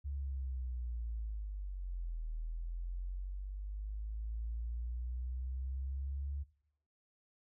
sine linear two-way sweep, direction down then up, 71 to 39.3 to 71 Hz, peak -37 dBFS, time 0.04-6.44 s, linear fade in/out 20 ms, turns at 2.29 s, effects noise-tail reverb RT60 0.7 s tail -18 dB re dry

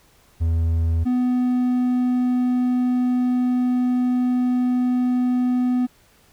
triangle tone pair in turn, 82.3 / 249.3 Hz, E2 / B3, -2 / +16 cents, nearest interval octave + perfect fifth, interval 1918 cents, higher second, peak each -15 dBFS, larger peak neither, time 0.4-1.05 / 1.05-5.87 s, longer second, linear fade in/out 20 ms, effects pink hiss -56 dBFS RMS until 6.32 s

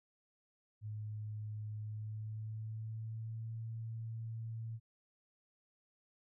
sine tone with pitch glide, 106.7 to 113.04 Hz, G#2 to A2, +47 to +47 cents, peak -40 dBFS, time 0.81-4.8 s, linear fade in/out 50 ms, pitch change +100 cents, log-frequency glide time 1.77-3.58 s, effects none

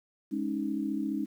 sine chord, Ab suspended fourth, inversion none, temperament just, 207.7 / 276.9 / 311.5 Hz, Ab3 / Db4 / Eb4, 0 / -2 / +2 cents, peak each -34 / -33 / -33 dBFS, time 0.31-1.26 s, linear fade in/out 20 ms, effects 10-bit

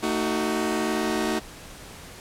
sawtooth chord, D# diminished, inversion second, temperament just, 224 / 311.1 / 373.4 Hz, A3 / D#4 / F#4, +31 / 0 / +16 cents, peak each -24 dBFS, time 0.02-1.4 s, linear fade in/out 20 ms, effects pink hiss -43 dBFS RMS until 2.2 s + low-pass 12000 Hz 12 dB/octave

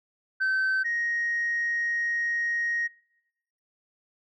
sine tone pair in turn, 1539 / 1875.4 Hz, G6 / A#6, -32 / +10 cents, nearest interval minor third, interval 342 cents, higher second, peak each -20 / -24 dBFS, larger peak first, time 0.4-0.84 / 0.84-2.88 s, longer second, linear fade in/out 20 ms, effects noise-tail reverb RT60 0.9 s tail -25 dB re dry + tanh soft clip ceiling -21 dBFS

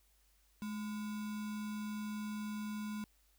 sine tone with sample-and-hold, 211.8 Hz, G#3, 34 cents sharp, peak -38 dBFS, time 0.62-3.04 s, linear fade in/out 0 ms, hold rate 1225 Hz, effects added 50 Hz sine -70 dBFS peak until 3.38 s + white hiss -73 dBFS RMS until 3.38 s

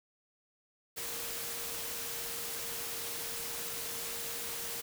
sine tone in noise, 466.2 Hz, A#4, in tune, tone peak -50 dBFS, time 0.96-4.82 s, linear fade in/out 20 ms, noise white, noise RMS -39 dBFS, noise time 0.96-4.82 s, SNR -14 dB, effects none

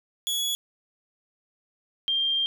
sawtooth / sine tone pair in turn, 3376 / 3187 Hz, G#7 / G7, +28 / +28 cents, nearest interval minor second, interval 100 cents, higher first, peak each -22 dBFS, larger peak neither, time 0.27-0.55 / 2.08-2.46 s, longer second, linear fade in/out 0 ms, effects none

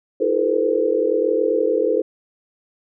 sine tone cluster, 320.2 / 350.6 / 424 / 465.2 / 512 Hz, D#4 / F4 / G#4 / A#4 / C5, +50 / +7 / +36 / -4 / -38 cents, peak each -25 / -27 / -21 / -21 / -21 dBFS, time 0.2-2.02 s, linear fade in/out 10 ms, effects none

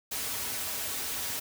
white noise with comb filter, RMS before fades -34 dBFS, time 0.11-1.4 s, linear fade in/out 10 ms, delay 5.7 ms, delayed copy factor -0.6, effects none

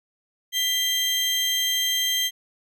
35% pulse tone pair together, 1994 / 3173 Hz, B6 / G7, +16 / +20 cents, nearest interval minor sixth, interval 804 cents, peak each -28 / -20 dBFS, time 0.52-2.31 s, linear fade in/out 50 ms, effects none

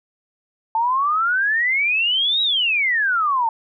sine exponential two-way sweep, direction up then down, 880 to 3885 to 880 Hz, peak -16 dBFS, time 0.75-3.49 s, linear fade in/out 2 ms, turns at 2.42 s, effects none

